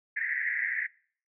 pink band-pass noise, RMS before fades -31 dBFS, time 0.16-0.87 s, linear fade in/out 10 ms, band 1700 to 2100 Hz, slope 96 dB/octave, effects noise-tail reverb RT60 0.5 s tail -23 dB re dry

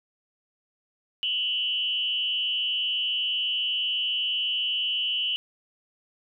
sine tone with frequency modulation, 2960 Hz, F#7, in tune, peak -24 dBFS, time 1.23-5.36 s, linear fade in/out 0 ms, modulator 214 Hz, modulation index 0.66, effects none

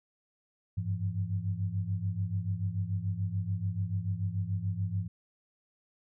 sine tone cluster, 95.6 / 102.5 / 169.4 Hz, G2 / G#2 / E3, -43 / -22 / +48 cents, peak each -34 / -32 / -38 dBFS, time 0.77-5.08 s, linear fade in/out 10 ms, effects none

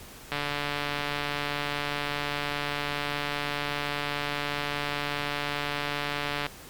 click train, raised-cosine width 0.3 ms, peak -13 dBFS, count 892, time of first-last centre 0.32-6.465 s, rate 145 Hz, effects pink hiss -46 dBFS RMS until 6.69 s + MP3 96 kbps

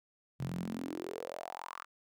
sawtooth tone with high-pass filter sweep, 43.65 Hz, F1, in tune, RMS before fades -41 dBFS, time 0.39-1.85 s, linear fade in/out 20 ms, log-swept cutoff 130 to 1300 Hz, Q 5.8, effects none

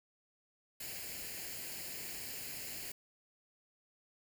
white noise with comb filter, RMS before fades -44 dBFS, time 0.8-2.92 s, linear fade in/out 5 ms, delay 0.42 ms, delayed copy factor +0.65, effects none

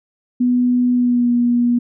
sine tone with pitch glide, 246.9 to 240.8 Hz, B3 to B3, 0 to -44 cents, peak -12 dBFS, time 0.4-1.79 s, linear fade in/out 10 ms, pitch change -44 cents, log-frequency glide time 0.93-1.31 s, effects none

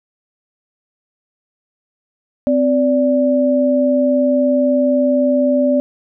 sine tone pair together, 258.4 / 582 Hz, C4 / D5, -21 / -16 cents, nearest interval octave + major second, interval 1405 cents, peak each -14 dBFS, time 2.47-5.8 s, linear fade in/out 0 ms, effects none

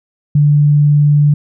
sine tone, 146.83 Hz, D3, in tune, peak -6 dBFS, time 0.35-1.34 s, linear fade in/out 5 ms, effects none

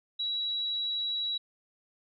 sine tone, 3896 Hz, B7, 24 cents flat, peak -29 dBFS, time 0.19-1.38 s, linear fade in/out 10 ms, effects none

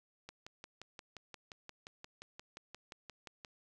click train, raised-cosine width 0.2 ms, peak -30 dBFS, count 19, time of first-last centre 0.29-3.448 s, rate 5.7 Hz, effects none

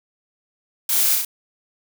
blue noise with echo, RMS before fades -21 dBFS, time 0.89-1.15 s, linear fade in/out 2 ms, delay 33 ms, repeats 3, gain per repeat -2 dB, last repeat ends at 1.249 s, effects none

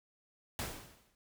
pink noise with exponential decay, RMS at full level -36 dBFS, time 0.59-1.15 s, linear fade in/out 1 ms, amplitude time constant 120 ms, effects none

